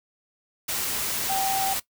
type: tone in noise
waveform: sine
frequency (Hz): 775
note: G5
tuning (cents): -20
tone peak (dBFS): -24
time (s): 1.29-1.74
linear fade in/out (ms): 10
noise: white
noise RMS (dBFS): -28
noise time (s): 0.68-1.8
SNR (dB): +1
effects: noise-tail reverb RT60 0.1 s tail -18 dB re dry